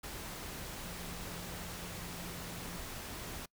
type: tone in noise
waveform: sine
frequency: 174.61 Hz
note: F3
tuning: in tune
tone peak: -48 dBFS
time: 0.85-2.79 s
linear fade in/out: 10 ms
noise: pink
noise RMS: -44 dBFS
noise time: 0.03-3.46 s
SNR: -7 dB
effects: noise-tail reverb RT60 0.1 s tail -25 dB re dry